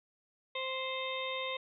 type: harmonic tone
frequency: 523.3 Hz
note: C5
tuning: in tune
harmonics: 1 / 2 / 4 / 5 / 6 / 7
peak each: -39 / -41 / -41 / -45 / -47 / -41 dBFS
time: 0.55-1.57 s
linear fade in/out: 5 ms
effects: none